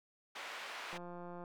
white band-pass noise, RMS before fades -46 dBFS, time 0.35-0.98 s, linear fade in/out 10 ms, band 620 to 2300 Hz, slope 12 dB/octave
click train, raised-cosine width 1 ms, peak -35 dBFS, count 90, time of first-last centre 0.93-1.439 s, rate 175 Hz
effects none

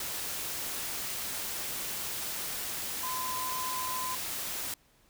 sine tone in noise, 1020 Hz, C6, 44 cents flat, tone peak -34 dBFS, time 3.03-4.15 s, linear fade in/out 2 ms, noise white, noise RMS -36 dBFS, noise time 0-4.74 s, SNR -1 dB, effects pink hiss -65 dBFS RMS until 5.09 s

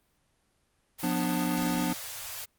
white band-stop noise, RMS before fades -39 dBFS, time 0.98-2.46 s, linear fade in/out 20 ms, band 130 to 490 Hz, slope 48 dB/octave
square chord, B diminished, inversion second, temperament just, 177.8 / 246.9 / 296.3 Hz, F3 / B3 / D4, +31 / 0 / +15 cents, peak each -32 dBFS, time 1.03-1.93 s, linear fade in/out 5 ms
effects pink hiss -71 dBFS RMS until 2.58 s + Opus 24 kbps

